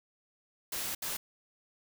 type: noise bursts at uneven times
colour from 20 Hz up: white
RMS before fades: -36 dBFS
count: 2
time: 0.72-0.95 / 1.02-1.17 s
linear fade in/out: 5 ms
effects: none